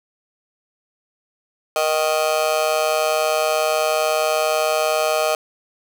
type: tone with amplitude modulation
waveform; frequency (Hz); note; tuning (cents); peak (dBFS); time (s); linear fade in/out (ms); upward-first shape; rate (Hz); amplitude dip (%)
35% pulse; 622.3; D#5; 0; -11; 1.76-5.35; 2; sine; 150; 100
effects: none